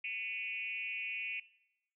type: tone with frequency modulation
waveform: sine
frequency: 2465 Hz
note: D#7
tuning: 17 cents flat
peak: -36 dBFS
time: 0.04-1.4 s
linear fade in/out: 5 ms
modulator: 226 Hz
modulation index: 1.1
effects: noise-tail reverb RT60 0.8 s tail -19 dB re dry